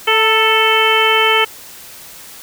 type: harmonic tone with a mistuned harmonic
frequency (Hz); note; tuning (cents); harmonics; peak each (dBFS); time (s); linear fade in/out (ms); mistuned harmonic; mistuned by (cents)
440; A4; 0; 1 / 2 / 3 / 4 / 5 / 6 / 7; -17 / -18 / -17 / -21 / -17 / -19 / -16; 0.07-1.45; 10; 2; +31
effects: white hiss -36 dBFS RMS until 2.42 s